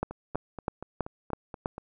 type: two click trains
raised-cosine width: 1 ms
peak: -24 / -14 dBFS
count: 8 / 6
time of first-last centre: 0.11-1.781 / 0.03-1.659 s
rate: 4.19 / 3.07 Hz
effects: none